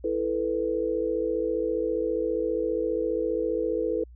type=chord; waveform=sine; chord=E suspended fourth; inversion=none; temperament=just; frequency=329.6 / 439.5 / 494.4 Hz; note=E4 / A4 / B4; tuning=0 / -2 / +2 cents; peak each=-30 / -28 / -28 dBFS; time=0.04-4.04 s; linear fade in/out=5 ms; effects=added 60 Hz sine -45 dBFS peak until 4.15 s